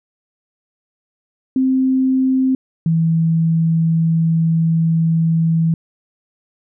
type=tone pair in turn; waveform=sine; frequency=261.6 / 163.56 Hz; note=C4 / E3; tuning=0 / -13 cents; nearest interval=minor sixth; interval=813 cents; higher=first; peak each=-12 dBFS; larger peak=neither; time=1.56-2.55 / 2.86-5.74 s; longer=second; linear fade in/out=2 ms; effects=none